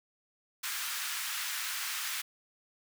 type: high-pass noise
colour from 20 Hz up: pink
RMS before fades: -36 dBFS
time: 0.63-2.22 s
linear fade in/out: 10 ms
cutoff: 1300 Hz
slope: 24 dB/octave
effects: none